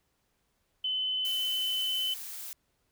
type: tone with vibrato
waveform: sine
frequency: 3034 Hz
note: F#7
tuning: 43 cents sharp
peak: -28 dBFS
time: 0.84-2.14 s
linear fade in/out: 5 ms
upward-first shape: triangle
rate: 18 Hz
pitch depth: 9 cents each way
type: noise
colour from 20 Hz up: blue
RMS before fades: -41 dBFS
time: 1.25-2.53 s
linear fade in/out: 0 ms
effects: pink hiss -75 dBFS RMS until 2.91 s